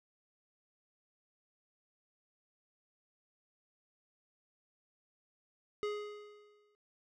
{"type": "tone with exponential decay", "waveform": "square", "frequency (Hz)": 417, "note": "G#4", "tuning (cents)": 7, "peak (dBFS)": -33, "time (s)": [5.83, 6.75], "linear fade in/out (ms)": 0, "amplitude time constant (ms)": 200, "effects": ["low-pass 4000 Hz 12 dB/octave"]}